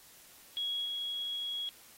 sine tone with level steps, 3322 Hz, G#7, in tune, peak -32 / -34 dBFS, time 0.57-1.69 s, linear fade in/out 0 ms, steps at 0.85 s, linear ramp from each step 10 ms, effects white hiss -57 dBFS RMS until 1.97 s + AAC 48 kbps

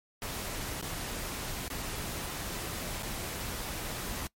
pink noise with dropouts, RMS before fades -37 dBFS, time 0.22-4.27 s, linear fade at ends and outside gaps 1 ms, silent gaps 0.813-0.825 / 1.681-1.701 / 3.025-3.03 s, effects noise-tail reverb RT60 0.1 s tail -22 dB re dry + MP3 64 kbps

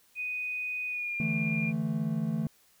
sine tone with pitch glide, 2489 to 2404 Hz, D#7 to D7, 0 to +40 cents, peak -31 dBFS, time 0.15-1.73 s, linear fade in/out 50 ms, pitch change -60 cents, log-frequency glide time 0.87-1.16 s
triangle chord, D suspended second, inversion none, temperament just, 146.83 / 165.19 / 220.2 Hz, D3 / E3 / A3, 0 / +4 / +2 cents, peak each -33 / -30 / -29 dBFS, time 1.2-2.47 s, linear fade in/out 2 ms
effects white hiss -64 dBFS RMS until 2.8 s

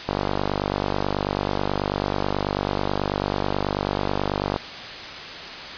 click train, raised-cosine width 1 ms, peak -8 dBFS, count 221, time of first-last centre 0.09-4.562 s, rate 49.2 Hz, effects white hiss -34 dBFS RMS until 5.77 s + resampled to 11025 Hz

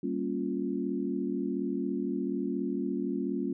sine chord, G half-diminished seventh, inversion none, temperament equal with one note detuned, 196 / 233.1 / 277.2 / 351.3 Hz, G3 / Bb3 / Db4 / F4, 0 / 0 / 0 / +10 cents, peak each -35 / -35 / -33 / -35 dBFS, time 0.03-3.53 s, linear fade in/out 5 ms, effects none

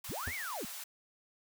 white high-pass noise, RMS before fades -44 dBFS, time 0.04-0.84 s, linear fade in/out 5 ms, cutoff 650 Hz, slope 24 dB/octave
sine linear two-way sweep, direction up then down, 48 to 2304 to 170.4 Hz, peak -38 dBFS, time 0.09-0.65 s, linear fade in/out 0 ms, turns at 0.34 s
square tone with exponential decay, 82.41 Hz, E2, in tune, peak -34 dBFS, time 0.27-0.35 s, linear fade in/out 5 ms, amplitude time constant 16 ms
effects none

